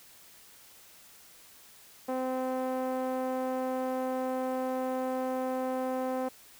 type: tone with low-pass filter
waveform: 5% pulse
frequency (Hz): 258.2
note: C4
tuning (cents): -23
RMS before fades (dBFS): -32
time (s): 2.08-6.29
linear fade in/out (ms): 10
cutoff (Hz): 610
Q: 1.3
effects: white hiss -55 dBFS RMS until 6.59 s